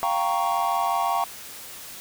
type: chord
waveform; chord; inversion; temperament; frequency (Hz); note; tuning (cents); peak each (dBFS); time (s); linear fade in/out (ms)
triangle; G half-diminished seventh; third; equal; 698.5 / 784 / 932.3 / 1108.7; F5 / G5 / Bb5 / Db6; 0 / 0 / 0 / 0; -25; 0.03-1.24; 0
effects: white hiss -40 dBFS RMS until 2 s